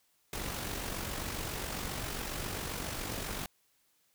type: noise with amplitude modulation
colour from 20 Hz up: pink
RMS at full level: -36 dBFS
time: 0.33-3.46 s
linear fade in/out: 2 ms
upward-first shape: sine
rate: 47.4 Hz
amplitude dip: 45%
effects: white hiss -72 dBFS RMS until 4.14 s